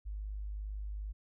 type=tone; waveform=sine; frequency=51.2 Hz; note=G#1; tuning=24 cents flat; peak=-37 dBFS; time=0.05-1.13 s; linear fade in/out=20 ms; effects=none